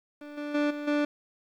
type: tone with level steps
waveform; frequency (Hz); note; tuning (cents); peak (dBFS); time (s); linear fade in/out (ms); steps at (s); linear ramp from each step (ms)
30% pulse; 293.7; D4; 0; -38 / -30 / -21 / -31 / -21; 0.21-1.05; 5; 0.37 / 0.54 / 0.7 / 0.87; 10
effects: low-pass 3000 Hz 12 dB/octave + 10-bit